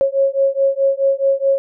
sine beating tone pair, 544 / 548.7 Hz, C#5 / C#5, -33 / -18 cents, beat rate 4.7 Hz, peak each -16 dBFS, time 0.01-1.58 s, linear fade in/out 0 ms, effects none

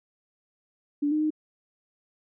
sine tone with pitch steps, 290.4 / 305.7 / 307.9 Hz, D4 / D#4 / D#4, -19 / -30 / -18 cents, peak -22 dBFS, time 1.02-1.305 s, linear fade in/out 10 ms, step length 95 ms, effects none

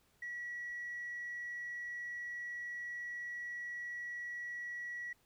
sine tone, 1931 Hz, B6, 39 cents flat, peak -39 dBFS, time 0.22-5.13 s, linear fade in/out 5 ms, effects tanh soft clip ceiling -36 dBFS + pink hiss -72 dBFS RMS until 5.25 s

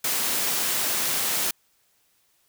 white high-pass noise, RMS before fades -25 dBFS, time 0.04-1.51 s, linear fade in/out 5 ms, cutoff 140 Hz, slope 12 dB/octave, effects white hiss -66 dBFS RMS until 2.48 s

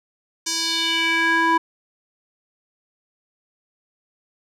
square tone with band-pass filter sweep, 329.6 Hz, E4, in tune, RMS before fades -20 dBFS, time 0.46-1.58 s, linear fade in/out 10 ms, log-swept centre 6200 to 1100 Hz, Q 2.6, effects none

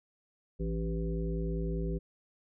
harmonic tone with a mistuned harmonic, 55.1 Hz, A1, 3 cents sharp, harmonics 1 / 3 / 5 / 7 / 9, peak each -33 / -35 / -43 / -39 / -44 dBFS, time 0.59-1.99 s, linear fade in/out 20 ms, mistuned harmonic 7, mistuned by +22 cents, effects none

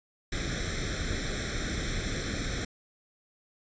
pink noise with comb filter, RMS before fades -32 dBFS, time 0.32-2.65 s, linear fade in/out 5 ms, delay 0.53 ms, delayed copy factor +0.9, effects resampled to 16000 Hz

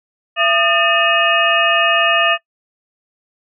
sine tone cluster, 673 / 1222 / 1792 / 2542 / 2862 Hz, E5 / D#6 / A6 / D#7 / F7, +36 / -32 / +31 / +36 / +42 cents, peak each -18 dBFS, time 0.36-2.38 s, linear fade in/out 50 ms, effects noise-tail reverb RT60 0.1 s tail -20 dB re dry

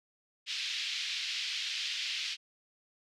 pink band-pass noise, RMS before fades -36 dBFS, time 0.46-2.37 s, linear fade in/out 50 ms, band 2500 to 4800 Hz, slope 24 dB/octave, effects none

